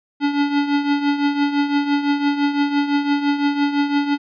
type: tone with tremolo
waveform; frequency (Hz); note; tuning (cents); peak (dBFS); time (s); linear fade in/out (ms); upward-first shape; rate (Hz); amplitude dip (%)
square; 286.6; D4; -42; -14; 0.2-4.18; 50; triangle; 5.9; 70
effects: resampled to 11025 Hz